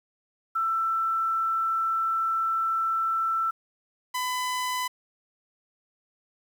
sine / sawtooth tone pair in turn, 1333 / 1003.9 Hz, E6 / B5, +19 / +28 cents, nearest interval perfect fourth, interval 491 cents, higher first, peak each -23 dBFS, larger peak neither, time 0.55-3.51 / 4.14-4.88 s, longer first, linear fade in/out 10 ms, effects 9-bit

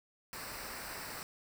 pink noise with comb filter, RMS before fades -44 dBFS, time 0.33-1.23 s, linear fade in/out 0 ms, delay 0.3 ms, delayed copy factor -0.65, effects none

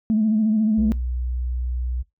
sine tone with vibrato, 217.1 Hz, A3, 23 cents flat, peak -15 dBFS, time 0.1-0.92 s, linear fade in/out 0 ms, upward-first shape sine, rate 14 Hz, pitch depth 52 cents each way
sine tone, 61.74 Hz, B1, in tune, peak -22 dBFS, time 0.77-2.03 s, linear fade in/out 20 ms
effects noise-tail reverb RT60 0.2 s tail -23 dB re dry + tanh soft clip ceiling -11 dBFS

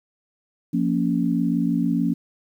sine chord, Bb minor, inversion second, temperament just, 174.81 / 233.1 / 279.7 Hz, F3 / Bb3 / Db4, +2 / 0 / +16 cents, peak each -23 dBFS, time 0.73-2.14 s, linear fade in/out 10 ms, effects 9-bit

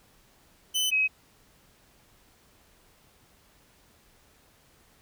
sawtooth / sine tone pair in turn, 3027 / 2545 Hz, F#7 / D#7, +39 / +39 cents, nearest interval minor third, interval 300 cents, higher first, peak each -21 dBFS, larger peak neither, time 0.74-0.91 / 0.91-1.08 s, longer neither, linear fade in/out 20 ms, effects pink hiss -61 dBFS RMS until 5.01 s

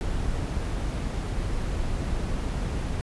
brown noise, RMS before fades -28 dBFS, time 0.01-3.01 s, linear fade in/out 0 ms, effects resampled to 24000 Hz

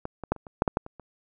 clicks, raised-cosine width 1 ms, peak -18 / -21 / -9 / -29 / -28 / -6 / -9 / -9 / -25 / -29 dBFS, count 10, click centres 0.054 / 0.237 / 0.32 / 0.363 / 0.468 / 0.621 / 0.678 / 0.771 / 0.864 / 0.997 s, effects none

